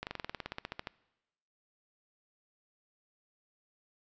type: slowing click train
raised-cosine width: 0.3 ms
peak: -21 dBFS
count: 16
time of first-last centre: 0.03-0.872 s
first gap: 39 ms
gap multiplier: 1.05
effects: noise-tail reverb RT60 1.0 s tail -22 dB re dry + resampled to 16000 Hz